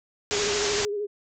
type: low-pass noise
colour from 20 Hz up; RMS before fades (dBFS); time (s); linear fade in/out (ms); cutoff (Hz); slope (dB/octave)
white; -28; 0.31-0.85; 0; 7300; 96
type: tone with vibrato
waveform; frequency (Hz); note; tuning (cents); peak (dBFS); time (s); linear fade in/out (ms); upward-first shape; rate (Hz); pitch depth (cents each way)
sine; 411.6; G#4; -16; -26; 0.31-1.07; 20; sine; 13; 45
effects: none